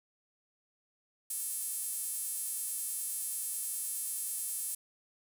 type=tone with high-pass filter; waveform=sawtooth; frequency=445.3 Hz; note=A4; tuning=21 cents sharp; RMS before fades=-37 dBFS; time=1.3-4.75 s; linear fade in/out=5 ms; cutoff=10000 Hz; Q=2.9; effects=none